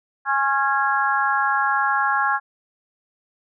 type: harmonic tone with a mistuned harmonic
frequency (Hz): 275.9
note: C#4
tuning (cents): -8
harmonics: 3 / 4 / 5 / 6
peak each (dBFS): -23 / -23 / -23 / -23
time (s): 0.25-2.4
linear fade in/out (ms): 50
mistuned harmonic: 4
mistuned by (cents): -28
effects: none